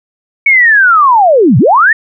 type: linear two-way sweep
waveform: sine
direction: down then up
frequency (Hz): 2245 to 105 to 1876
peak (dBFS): -3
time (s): 0.46-1.93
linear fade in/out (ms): 5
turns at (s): 1.58
effects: none